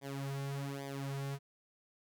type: tone with flanger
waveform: sawtooth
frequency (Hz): 138.59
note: C#3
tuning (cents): 0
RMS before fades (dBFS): -40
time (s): 0.01-1.39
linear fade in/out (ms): 50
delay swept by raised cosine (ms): 0.72 to 4.12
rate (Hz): 1.2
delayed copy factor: -0.85
effects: none